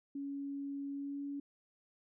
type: tone with pitch glide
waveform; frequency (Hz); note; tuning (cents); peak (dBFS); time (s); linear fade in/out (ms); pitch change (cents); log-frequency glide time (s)
sine; 279.8 to 282.7; C#4 to C#4; +16 to +34; -38; 0.15-1.4; 5; +18; 0.92-1.22
effects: none